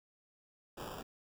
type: noise with sample-and-hold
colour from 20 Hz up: blue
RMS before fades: -45 dBFS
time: 0.77-1.03 s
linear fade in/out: 10 ms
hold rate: 2100 Hz
effects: none